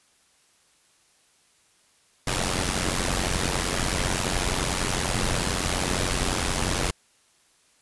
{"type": "noise with amplitude modulation", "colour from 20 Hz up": "pink", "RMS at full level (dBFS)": -22, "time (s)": [2.27, 6.91], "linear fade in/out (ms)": 5, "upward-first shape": "sine", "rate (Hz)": 91.2, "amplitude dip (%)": 80, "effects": ["white hiss -62 dBFS RMS until 7.81 s", "resampled to 24000 Hz"]}